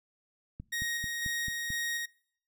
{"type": "click train", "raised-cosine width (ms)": 5, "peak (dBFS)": -28, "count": 6, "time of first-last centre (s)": [0.6, 1.704], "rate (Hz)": 4.53}
{"type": "tone with tremolo", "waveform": "sawtooth", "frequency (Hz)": 1875, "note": "A#6", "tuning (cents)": 10, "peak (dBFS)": -28, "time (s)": [0.72, 2.06], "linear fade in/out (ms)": 10, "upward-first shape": "square", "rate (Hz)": 2, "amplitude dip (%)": 25}
{"effects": ["noise-tail reverb RT60 0.6 s tail -23 dB re dry"]}